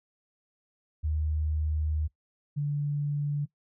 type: tone pair in turn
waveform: sine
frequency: 77 / 145.36 Hz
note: D#2 / D3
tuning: -17 / -17 cents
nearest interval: major seventh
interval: 1100 cents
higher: second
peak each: -26 dBFS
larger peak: neither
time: 1.03-2.08 / 2.56-3.46 s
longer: first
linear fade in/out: 20 ms
effects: noise-tail reverb RT60 0.1 s tail -19 dB re dry